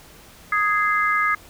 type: chord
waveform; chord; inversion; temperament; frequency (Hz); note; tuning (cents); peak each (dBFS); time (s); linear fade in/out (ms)
sine; Ab major; second; just; 1245.9 / 1661.2 / 2077; Eb6 / Ab6 / C7; +2 / 0 / -13; -20 / -23 / -23; 0.52-1.35; 5
effects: pink hiss -47 dBFS RMS until 1.49 s